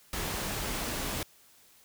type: noise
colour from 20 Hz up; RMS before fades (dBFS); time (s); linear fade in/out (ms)
pink; -34; 0.13-1.23; 2
effects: white hiss -60 dBFS RMS until 1.84 s